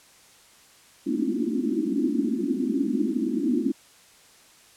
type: band-pass noise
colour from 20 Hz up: pink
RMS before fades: -25 dBFS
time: 1.06-3.72 s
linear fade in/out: 10 ms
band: 210 to 350 Hz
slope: 96 dB/octave
effects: white hiss -54 dBFS RMS until 4.76 s + low-pass 10000 Hz 12 dB/octave